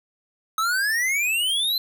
square exponential sweep, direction up, 1272 to 4129 Hz, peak -21 dBFS, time 0.58-1.78 s, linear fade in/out 2 ms, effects none

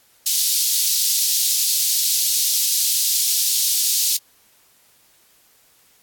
pink high-pass noise, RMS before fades -19 dBFS, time 0.26-4.17 s, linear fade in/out 5 ms, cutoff 4100 Hz, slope 24 dB/octave, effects white hiss -56 dBFS RMS until 6.02 s + AAC 64 kbps

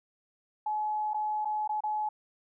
sine tone with dropouts, 851 Hz, G#5, 42 cents sharp, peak -28 dBFS, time 0.66-2.09 s, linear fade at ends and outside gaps 5 ms, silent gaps 1.135-1.143 / 1.448-1.454 / 1.677-1.692 / 1.806-1.836 s, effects none

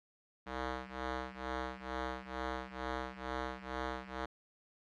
5% pulse ring-modulated tone, 128.6 Hz, C3, 30 cents flat, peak -24 dBFS, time 0.46-4.26 s, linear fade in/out 10 ms, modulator 194 Hz, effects low-pass 3000 Hz 12 dB/octave

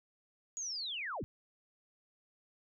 sine linear sweep, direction down, 6840 to 46.33 Hz, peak -37 dBFS, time 0.57-1.24 s, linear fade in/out 0 ms, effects none

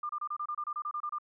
sine tone bursts, 1200 Hz, D6, 37 cents sharp, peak -32 dBFS, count 13, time 0.03-1.185 s, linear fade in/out 5 ms, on 63 ms, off 28 ms, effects none

